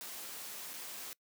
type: noise with dropouts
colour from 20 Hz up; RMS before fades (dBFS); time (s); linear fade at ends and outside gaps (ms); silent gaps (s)
white; -45; 0.01-1.13; 0; 0.734-0.739
effects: noise-tail reverb RT60 0.1 s tail -23 dB re dry + high-pass 200 Hz 12 dB/octave